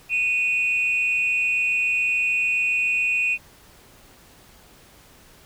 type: tone pair together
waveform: sine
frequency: 2487 / 2714 Hz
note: D#7 / E7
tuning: -1 / +50 cents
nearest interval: major second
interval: 151 cents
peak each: -19 / -24 dBFS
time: 0.09-3.38 s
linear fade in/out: 50 ms
effects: tanh soft clip ceiling -14 dBFS + pink hiss -51 dBFS RMS until 5.45 s